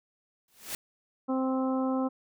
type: noise with exponential growth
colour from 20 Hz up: white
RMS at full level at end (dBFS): -32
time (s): 0.48-0.75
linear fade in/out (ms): 2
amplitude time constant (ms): 57
type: harmonic tone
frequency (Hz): 261.6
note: C4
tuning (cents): 0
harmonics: 1 / 2 / 3 / 4 / 5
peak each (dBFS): -27 / -33 / -37 / -39 / -41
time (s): 1.28-2.09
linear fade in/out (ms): 20
effects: none